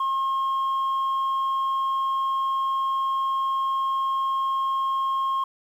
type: tone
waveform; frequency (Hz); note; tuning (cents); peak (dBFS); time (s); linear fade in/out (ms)
sine; 1074; C6; +45; -19; 0-5.44; 5
effects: tanh soft clip ceiling -21 dBFS + 9-bit